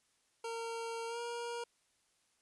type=tone with pitch glide; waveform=25% pulse; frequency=459.2 to 472.9 Hz; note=A#4 to A#4; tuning=-26 to +25 cents; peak=-35 dBFS; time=0.44-1.64 s; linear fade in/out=5 ms; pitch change=+51 cents; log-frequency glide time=1.07-1.19 s; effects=white hiss -75 dBFS RMS until 2.41 s + resampled to 24000 Hz